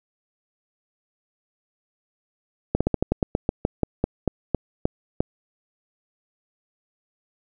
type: slowing click train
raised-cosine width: 2 ms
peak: -6 dBFS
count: 16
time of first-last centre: 2.75-5.205 s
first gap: 56 ms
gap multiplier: 1.14
effects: none